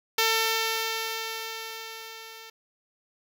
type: tone with level ramp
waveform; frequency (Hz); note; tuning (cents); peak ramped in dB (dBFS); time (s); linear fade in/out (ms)
5% pulse; 448.4; A4; +33; -9 to -32; 0.18-2.5; 5
effects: none